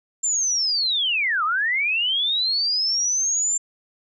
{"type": "linear two-way sweep", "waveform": "sine", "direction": "down then up", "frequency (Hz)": [7330, 1182, 7330], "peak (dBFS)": -19, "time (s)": [0.23, 3.58], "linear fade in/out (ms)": 10, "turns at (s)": 1.44, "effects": []}